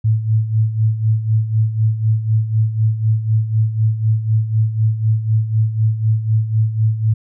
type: tone with tremolo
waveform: sine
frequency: 110 Hz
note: A2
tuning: in tune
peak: -10 dBFS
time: 0.04-7.14 s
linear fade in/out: 10 ms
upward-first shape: sine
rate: 4 Hz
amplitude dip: 70%
effects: none